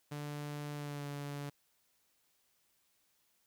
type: tone with pitch glide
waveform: sawtooth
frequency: 146.83 to 143.48 Hz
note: D3 to D3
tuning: 0 to -40 cents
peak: -36 dBFS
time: 0.11-1.5 s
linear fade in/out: 10 ms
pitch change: -40 cents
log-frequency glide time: 0.74-1.06 s
effects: white hiss -75 dBFS RMS until 3.46 s